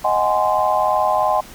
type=chord; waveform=sine; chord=Ab dominant seventh; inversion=second; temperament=just; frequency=623 / 747.5 / 830.6 / 1038.3 Hz; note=Eb5 / Gb5 / Ab5 / C6; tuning=+2 / +17 / 0 / -14 cents; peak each=-20 dBFS; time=0.04-1.41 s; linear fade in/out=10 ms; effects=pink hiss -40 dBFS RMS until 1.54 s

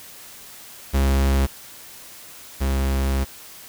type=tone pair in turn; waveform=45% pulse; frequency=67.8 / 67.33 Hz; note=C#2 / C#2; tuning=-38 / -50 cents; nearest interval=unison; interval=12 cents; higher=first; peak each=-16 / -19 dBFS; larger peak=first; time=0.93-1.47 / 2.6-3.25 s; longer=second; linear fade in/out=20 ms; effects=white hiss -42 dBFS RMS until 3.68 s

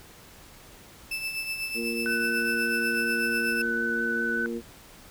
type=tone with tremolo; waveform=35% pulse; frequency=2637 Hz; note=E7; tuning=in tune; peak=-26 dBFS; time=1.11-3.62 s; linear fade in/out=5 ms; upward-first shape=triangle; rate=8.1 Hz; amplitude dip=60%
type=harmonic tone; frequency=116.54 Hz; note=A#2; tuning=in tune; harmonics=2 / 3 / 4; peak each=-32 / -34 / -35 dBFS; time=1.74-4.62 s; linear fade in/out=50 ms
type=tone with vibrato; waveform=sine; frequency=1500 Hz; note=F#6; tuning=23 cents sharp; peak=-26 dBFS; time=2.06-4.46 s; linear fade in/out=0 ms; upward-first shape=sine; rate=5.2 Hz; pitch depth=9 cents each way
effects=pink hiss -50 dBFS RMS until 5.1 s

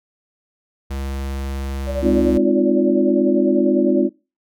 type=tone; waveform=square; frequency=68 Hz; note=C#2; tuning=33 cents flat; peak=-24 dBFS; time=0.9-2.38 s; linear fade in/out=10 ms
type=tone with tremolo; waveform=sine; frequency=576 Hz; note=D5; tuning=34 cents flat; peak=-19 dBFS; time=1.86-4.09 s; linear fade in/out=50 ms; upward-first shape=sine; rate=10 Hz; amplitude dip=75%
type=chord; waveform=sine; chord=F minor seventh; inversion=first; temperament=equal; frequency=207.7 / 261.6 / 311.1 / 349.2 Hz; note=Ab3 / C4 / Eb4 / F4; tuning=0 / 0 / 0 / 0 cents; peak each=-21 / -18 / -21 / -17 dBFS; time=2.01-4.1 s; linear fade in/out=50 ms
effects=noise-tail reverb RT60 0.3 s tail -23 dB re dry

